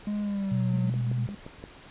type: tone with pitch glide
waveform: triangle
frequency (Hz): 207.7 to 182.91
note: G#3 to F#3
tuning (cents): 0 to -20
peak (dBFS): -25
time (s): 0.07-0.9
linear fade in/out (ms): 2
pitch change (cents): -220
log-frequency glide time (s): 0.21-0.72
type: tone with vibrato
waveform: sine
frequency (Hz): 122.6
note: B2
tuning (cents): -12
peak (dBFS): -25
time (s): 0.51-1.27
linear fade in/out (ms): 10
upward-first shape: square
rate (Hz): 5.1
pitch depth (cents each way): 21
type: tone with tremolo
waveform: sine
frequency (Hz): 203.8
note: G#3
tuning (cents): -32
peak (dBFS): -34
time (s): 0.73-1.35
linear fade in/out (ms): 5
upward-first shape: square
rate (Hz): 8.9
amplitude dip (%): 65
type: click train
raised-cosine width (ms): 2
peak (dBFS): -26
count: 5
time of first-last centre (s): 0.94-1.639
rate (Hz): 5.72
effects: pink hiss -49 dBFS RMS until 1.9 s + resampled to 8000 Hz